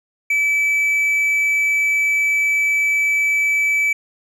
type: tone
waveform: triangle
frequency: 2304 Hz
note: D7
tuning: 34 cents flat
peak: -13 dBFS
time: 0.3-3.93 s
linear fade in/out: 5 ms
effects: none